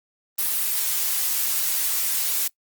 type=noise; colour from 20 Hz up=blue; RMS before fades=-23 dBFS; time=0.38-2.48 s; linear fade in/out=10 ms; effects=noise-tail reverb RT60 0.1 s tail -22 dB re dry + Opus 24 kbps